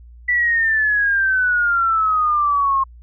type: exponential sweep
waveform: sine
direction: down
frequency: 1975.5 to 1068 Hz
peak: -14 dBFS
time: 0.28-2.84 s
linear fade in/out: 10 ms
effects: added 59 Hz sine -39 dBFS peak until 3.02 s